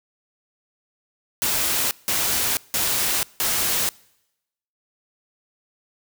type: noise bursts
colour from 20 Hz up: white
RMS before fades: -22 dBFS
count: 4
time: 1.42-3.89 s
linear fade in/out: 0 ms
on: 490 ms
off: 170 ms
effects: noise-tail reverb RT60 0.9 s tail -25 dB re dry